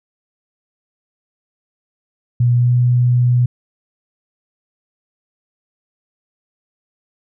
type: tone with pitch glide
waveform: sine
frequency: 121.3 to 123.06 Hz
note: B2 to B2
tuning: -31 to -6 cents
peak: -10 dBFS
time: 2.4-3.46 s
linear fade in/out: 5 ms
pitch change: +25 cents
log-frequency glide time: 2.55-2.72 s
effects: none